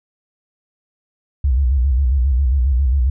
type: tone with vibrato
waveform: sine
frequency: 65.41 Hz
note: C2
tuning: in tune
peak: -12 dBFS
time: 1.44-3.1 s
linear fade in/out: 5 ms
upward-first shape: square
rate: 7.4 Hz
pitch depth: 120 cents each way
effects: none